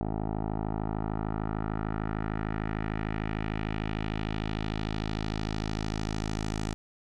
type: tone with low-pass filter sweep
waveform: 10% pulse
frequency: 53.3 Hz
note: G#1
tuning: 46 cents sharp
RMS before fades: -32 dBFS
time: 0.01-6.74 s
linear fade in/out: 0 ms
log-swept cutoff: 730 to 7300 Hz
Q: 1.6
effects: none